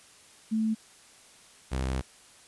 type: tone pair in turn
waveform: sine / sawtooth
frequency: 220 / 65.22 Hz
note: A3 / C2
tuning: 0 / -5 cents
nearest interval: octave + major sixth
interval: 2105 cents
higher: first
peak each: -24 / -24 dBFS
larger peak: neither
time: 0.51-0.75 / 1.71-2.02 s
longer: second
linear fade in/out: 20 ms
effects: white hiss -55 dBFS RMS until 2.47 s + resampled to 24000 Hz